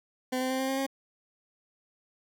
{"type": "tone with pitch steps", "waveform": "20% pulse", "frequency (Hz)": [255.5, 258.5, 261.5, 264.5, 267.6, 270.7], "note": ["C4", "C4", "C4", "C4", "C4", "C#4"], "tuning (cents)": [-41, -21, -1, 19, 39, -41], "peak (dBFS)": -23, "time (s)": [0.32, 0.866], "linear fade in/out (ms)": 10, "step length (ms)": 91, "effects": []}